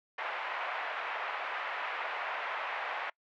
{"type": "band-pass noise", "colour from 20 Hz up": "pink", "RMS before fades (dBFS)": -37, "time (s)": [0.18, 3.1], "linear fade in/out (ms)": 5, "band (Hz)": [680, 2500], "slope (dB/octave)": 24, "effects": ["noise-tail reverb RT60 0.1 s tail -25 dB re dry"]}